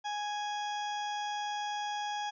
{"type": "harmonic tone with a mistuned harmonic", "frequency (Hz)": 830.6, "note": "G#5", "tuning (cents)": 0, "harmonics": [1, 2, 3, 4, 6, 7, 8], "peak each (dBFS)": [-34, -43, -50, -43, -51, -53, -54], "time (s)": [0.04, 2.31], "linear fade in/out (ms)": 20, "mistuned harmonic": 8, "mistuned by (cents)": -18, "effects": []}